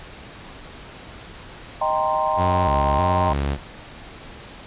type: chord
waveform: sine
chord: C minor seventh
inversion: first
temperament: equal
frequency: 622.3 / 784 / 932.3 / 1046.5 Hz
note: Eb5 / G5 / Bb5 / C6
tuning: 0 / 0 / 0 / 0 cents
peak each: -24 dBFS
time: 1.81-3.33 s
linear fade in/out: 5 ms
type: tone with vibrato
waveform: sawtooth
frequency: 80 Hz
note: D#2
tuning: 49 cents sharp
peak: -17 dBFS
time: 2.36-3.58 s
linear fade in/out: 50 ms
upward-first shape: square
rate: 1.6 Hz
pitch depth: 230 cents each way
effects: pink hiss -40 dBFS RMS until 4.66 s + resampled to 8000 Hz